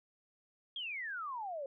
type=exponential sweep; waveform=sine; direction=down; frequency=3322 to 530 Hz; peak=-38 dBFS; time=0.76-1.66 s; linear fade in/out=2 ms; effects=none